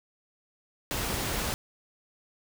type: noise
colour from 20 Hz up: pink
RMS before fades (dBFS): -31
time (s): 0.91-1.54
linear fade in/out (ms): 0
effects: none